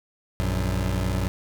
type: tone pair together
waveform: 25% pulse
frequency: 58.84 / 93.4 Hz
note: A#1 / F#2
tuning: +17 / +17 cents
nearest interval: minor sixth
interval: 800 cents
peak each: -22 / -22 dBFS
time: 0.4-1.28 s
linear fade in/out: 0 ms
effects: none